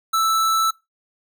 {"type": "tone", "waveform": "square", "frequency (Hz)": 1318.5, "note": "E6", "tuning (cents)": 0, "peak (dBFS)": -17, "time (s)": [0.13, 0.71], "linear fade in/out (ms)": 10, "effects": ["noise-tail reverb RT60 0.2 s tail -21 dB re dry"]}